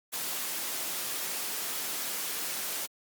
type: noise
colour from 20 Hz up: white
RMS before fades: -34 dBFS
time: 0.12-2.87 s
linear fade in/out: 20 ms
effects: high-pass 200 Hz 12 dB/octave + Opus 48 kbps